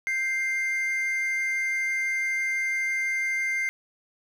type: tone pair together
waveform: triangle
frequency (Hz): 1572 / 2098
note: G6 / C7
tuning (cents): +4 / +4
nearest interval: perfect fourth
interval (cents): 500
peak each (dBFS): -33 / -23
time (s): 0.07-3.69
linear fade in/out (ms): 0
effects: none